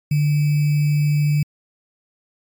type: tone with sample-and-hold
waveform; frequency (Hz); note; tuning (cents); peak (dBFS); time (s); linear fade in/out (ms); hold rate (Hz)
sine; 147.8; D3; +11; -14; 0.11-1.43; 5; 2450
effects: MP3 96 kbps